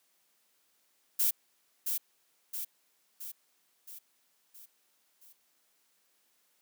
violet noise with echo, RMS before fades -27 dBFS, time 1.19-1.31 s, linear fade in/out 10 ms, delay 670 ms, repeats 6, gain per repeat -5 dB, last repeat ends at 5.33 s, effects white hiss -72 dBFS RMS until 6.61 s + high-pass 200 Hz 12 dB/octave

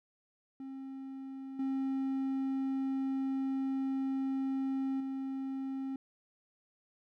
triangle tone with level steps, 267.9 Hz, C4, 41 cents sharp, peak -39 / -29 / -33 dBFS, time 0.6-5.96 s, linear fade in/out 2 ms, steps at 1.59 / 5 s, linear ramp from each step 5 ms, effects none

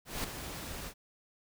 pink noise with ADSR envelope, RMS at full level -34 dBFS, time 0.05-0.94 s, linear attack 190 ms, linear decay 4 ms, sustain -8 dB, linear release 66 ms, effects none

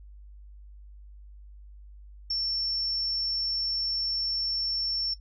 sine tone, 5420 Hz, E8, 47 cents sharp, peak -26 dBFS, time 2.3-5.14 s, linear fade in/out 5 ms, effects noise-tail reverb RT60 0.1 s tail -17 dB re dry + added 50 Hz sine -45 dBFS peak until 5.2 s

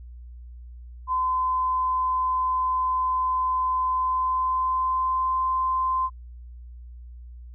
sine tone with pitch glide, 1024 to 1037.1 Hz, C6 to C6, -38 to -16 cents, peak -21 dBFS, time 1.07-6.1 s, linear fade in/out 50 ms, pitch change +22 cents, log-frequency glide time 3.88-5.39 s, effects added 60 Hz sine -39 dBFS peak until 7.54 s

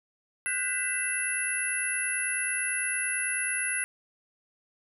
sine tone cluster, 1479 / 1568 / 1990 / 2657 / 10560 Hz, F#6 / G6 / B6 / E7 / E9, -1 / 0 / +13 / +13 / +2 cents, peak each -35 / -37 / -33 / -37 / -30 dBFS, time 0.46-3.84 s, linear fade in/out 0 ms, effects none

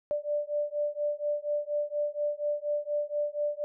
sine beating tone pair, 587.3 / 591.5 Hz, D5 / D5, 0 / +12 cents, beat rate 4.2 Hz, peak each -31 dBFS, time 0.11-3.64 s, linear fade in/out 0 ms, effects none

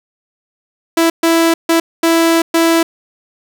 sawtooth tone bursts at uneven times, 330.9 Hz, E4, 7 cents sharp, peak -5 dBFS, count 5, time 0.97-1.1 / 1.23-1.54 / 1.69-1.8 / 2.03-2.42 / 2.54-2.83 s, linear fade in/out 5 ms, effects none

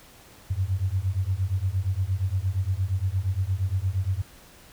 sine beating tone pair, 90.5 / 99.1 Hz, F#2 / G2, -38 / +19 cents, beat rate 8.6 Hz, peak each -26 dBFS, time 0.5-4.22 s, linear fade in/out 10 ms, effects pink hiss -51 dBFS RMS until 4.72 s

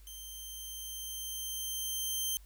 10% pulse tone with level ramp, 3136 Hz, G7, in tune, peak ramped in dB -37 to -23 dBFS, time 0.07-2.37 s, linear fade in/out 0 ms, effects added 50 Hz sine -52 dBFS peak until 2.45 s + white hiss -65 dBFS RMS until 2.45 s

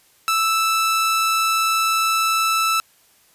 sawtooth tone, 1318.5 Hz, E6, in tune, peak -13 dBFS, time 0.28-2.8 s, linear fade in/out 0 ms, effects white hiss -56 dBFS RMS until 3.34 s + resampled to 32000 Hz

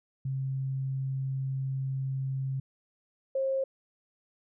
sine tone pair in turn, 133.8 / 535.2 Hz, C3 / C5, +39 / +39 cents, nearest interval 2 octaves, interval 2400 cents, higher second, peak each -29 / -26 dBFS, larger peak second, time 0.25-2.6 / 3.35-3.64 s, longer first, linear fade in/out 5 ms, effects none

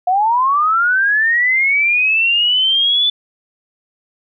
sine linear sweep, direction up, 706 to 3502 Hz, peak -11 dBFS, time 0.07-3.1 s, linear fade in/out 5 ms, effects none

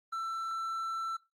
triangle tone, 1336 Hz, E6, 23 cents sharp, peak -31 dBFS, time 0.12-1.17 s, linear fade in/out 10 ms, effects noise-tail reverb RT60 0.2 s tail -17 dB re dry + Opus 24 kbps

